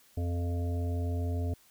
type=harmonic tone; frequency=86.8 Hz; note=F2; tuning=10 cents flat; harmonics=1 / 3 / 5 / 7 / 8; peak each=-29 / -39 / -43 / -46 / -47 dBFS; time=0.17-1.54 s; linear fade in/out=5 ms; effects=white hiss -62 dBFS RMS until 1.7 s